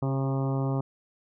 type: harmonic tone with a mistuned harmonic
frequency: 135.3 Hz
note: C#3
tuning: 42 cents flat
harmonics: 1 / 2 / 3 / 4 / 5 / 6 / 7 / 8 / 9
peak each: -26 / -32 / -36 / -38 / -40 / -42 / -43 / -44 / -45 dBFS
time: 0.02-0.81 s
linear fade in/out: 5 ms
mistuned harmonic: 3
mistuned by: -23 cents
effects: none